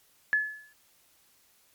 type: tone with exponential decay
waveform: sine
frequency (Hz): 1715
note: A6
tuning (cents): -45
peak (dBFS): -19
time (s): 0.33-0.73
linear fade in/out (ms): 0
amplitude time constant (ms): 86
effects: white hiss -64 dBFS RMS until 1.74 s + MP3 96 kbps